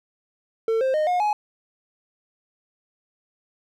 triangle tone with pitch steps, 450 / 525.9 / 614.7 / 718.5 / 839.7 Hz, A4 / C5 / D#5 / F5 / G#5, +39 / +9 / -21 / +49 / +19 cents, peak -17 dBFS, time 0.68-1.33 s, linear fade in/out 2 ms, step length 130 ms, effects none

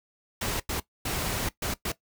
pink noise bursts at uneven times, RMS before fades -30 dBFS, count 5, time 0.41-0.6 / 0.69-0.8 / 1.05-1.49 / 1.62-1.74 / 1.85-1.92 s, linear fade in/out 5 ms, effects noise-tail reverb RT60 0.1 s tail -17 dB re dry

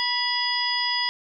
sine tone cluster, 973 / 1970 / 2881 / 3361 / 4952 Hz, B5 / B6 / F#7 / G#7 / D#8, -26 / -5 / -47 / +20 / -9 cents, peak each -29 / -28 / -34 / -29 / -26 dBFS, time 0-1.09 s, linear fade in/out 0 ms, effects none

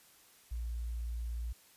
sine tone, 58.27 Hz, A#1, in tune, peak -35 dBFS, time 0.51-1.53 s, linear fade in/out 10 ms, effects white hiss -62 dBFS RMS until 1.76 s + resampled to 32000 Hz

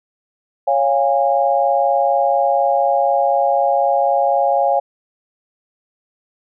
sine chord, Db major, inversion none, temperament equal with one note detuned, 554.4 / 698.5 / 818.7 Hz, Db5 / F5 / Ab5, 0 / 0 / -25 cents, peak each -17 dBFS, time 0.67-4.8 s, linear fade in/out 10 ms, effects none

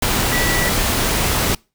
sine tone in noise, 1952 Hz, B6, 21 cents flat, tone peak -21 dBFS, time 0.32-0.69 s, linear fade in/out 5 ms, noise pink, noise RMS -18 dBFS, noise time 0.02-1.55 s, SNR -6 dB, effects noise-tail reverb RT60 0.3 s tail -26 dB re dry

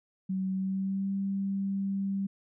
sine tone with pitch glide, 189.3 to 195.98 Hz, F#3 to G3, +40 to 0 cents, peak -28 dBFS, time 0.29-2.27 s, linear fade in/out 10 ms, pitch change +60 cents, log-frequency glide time 0.52-1.11 s, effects none

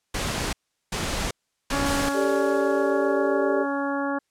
pink noise bursts, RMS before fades -27 dBFS, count 3, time 0.14-2.09 s, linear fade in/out 5 ms, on 390 ms, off 390 ms
harmonic tone, 280 Hz, C#4, 18 cents sharp, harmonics 1 / 2 / 3 / 4 / 5 / 6, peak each -27 / -30 / -32 / -33 / -34 / -35 dBFS, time 1.72-4.19 s, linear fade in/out 10 ms
white noise with exponential decay, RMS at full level -30 dBFS, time 1.86-4.12 s, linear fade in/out 5 ms, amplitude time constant 490 ms
sine chord, G suspended second, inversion none, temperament equal, 392 / 440 / 587.3 Hz, G4 / A4 / D5, 0 / 0 / 0 cents, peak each -24 / -29 / -26 dBFS, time 2.13-3.66 s, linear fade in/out 50 ms
effects white hiss -75 dBFS RMS until 4.3 s + low-pass 9000 Hz 12 dB/octave

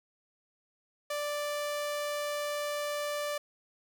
sawtooth tone, 587.3 Hz, D5, in tune, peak -28 dBFS, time 1.1-3.38 s, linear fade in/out 5 ms, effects none

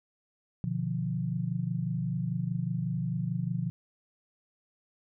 sine chord, B diminished, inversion none, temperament equal with one note detuned, 123.47 / 149.57 / 174.61 Hz, B2 / D3 / F3, 0 / +32 / 0 cents, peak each -33 / -34 / -32 dBFS, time 0.64-3.7 s, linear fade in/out 0 ms, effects none

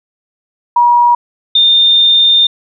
sine tone pair in turn, 959 / 3621 Hz, A#5 / A7, +49 / +49 cents, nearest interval octave + major seventh, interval 2300 cents, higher second, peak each -5 dBFS, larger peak neither, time 0.76-1.15 / 1.55-2.47 s, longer second, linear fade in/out 5 ms, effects none

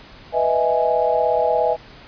sine chord, E major seventh, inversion second, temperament equal, 493.9 / 622.3 / 659.3 / 830.6 Hz, B4 / D#5 / E5 / G#5, 0 / 0 / 0 / 0 cents, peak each -21 dBFS, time 0.32-1.77 s, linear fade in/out 50 ms, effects pink hiss -43 dBFS RMS until 2.07 s + resampled to 11025 Hz

